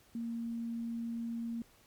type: tone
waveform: sine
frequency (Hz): 231.8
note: A#3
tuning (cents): -10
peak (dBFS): -35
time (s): 0.15-1.62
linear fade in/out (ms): 2
effects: pink hiss -64 dBFS RMS until 1.86 s + MP3 96 kbps